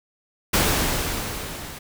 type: noise with level ramp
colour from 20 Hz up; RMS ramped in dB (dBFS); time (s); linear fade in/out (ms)
pink; -18 to -37; 0.53-1.79; 10
effects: none